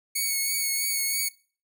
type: tone with vibrato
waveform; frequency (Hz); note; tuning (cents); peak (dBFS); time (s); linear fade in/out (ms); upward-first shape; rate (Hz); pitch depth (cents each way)
5% pulse; 2217; C#7; 0; -15; 0.15-1.29; 10; triangle; 3.1; 27
effects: noise-tail reverb RT60 0.4 s tail -22 dB re dry